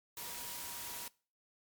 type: tone in noise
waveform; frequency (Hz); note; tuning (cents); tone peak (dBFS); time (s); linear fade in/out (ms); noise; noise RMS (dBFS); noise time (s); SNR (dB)
sine; 957; A#5; +45; -53; 0.17-1.08; 2; white; -44; 0.17-1.08; -12
effects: noise-tail reverb RT60 0.4 s tail -23 dB re dry + MP3 96 kbps